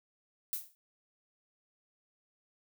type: noise with exponential decay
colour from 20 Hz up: violet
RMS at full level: -32 dBFS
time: 0.53-0.75 s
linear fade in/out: 0 ms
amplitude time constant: 46 ms
effects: none